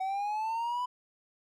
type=linear sweep; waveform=triangle; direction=up; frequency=750 to 1000 Hz; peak=-28 dBFS; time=0-0.86 s; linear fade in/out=10 ms; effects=none